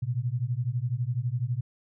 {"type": "beating tone pair", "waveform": "sine", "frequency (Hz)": [116.4, 128.4], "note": ["A#2", "C3"], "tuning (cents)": [-2, -32], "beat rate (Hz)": 12, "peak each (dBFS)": -29, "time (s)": [0.02, 1.61], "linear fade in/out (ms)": 10, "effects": []}